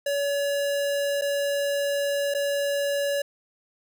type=tone with dropouts; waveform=square; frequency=567 Hz; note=C#5; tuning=39 cents sharp; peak=-24 dBFS; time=0.06-3.22 s; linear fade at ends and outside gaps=5 ms; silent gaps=1.213-1.219 / 2.34-2.347 s; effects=none